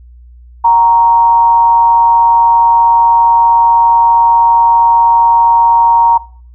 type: tone with frequency modulation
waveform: sine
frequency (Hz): 932.3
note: A#5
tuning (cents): 0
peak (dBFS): -4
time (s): 0.64-6.18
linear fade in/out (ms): 10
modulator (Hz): 177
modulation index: 0.29
effects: noise-tail reverb RT60 0.5 s tail -21 dB re dry + added 60 Hz sine -34 dBFS peak until 6.54 s